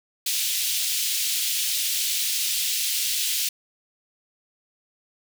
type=high-pass noise; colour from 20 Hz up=pink; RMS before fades=-25 dBFS; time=0.26-3.49 s; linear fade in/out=5 ms; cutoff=2900 Hz; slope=24 dB/octave; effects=none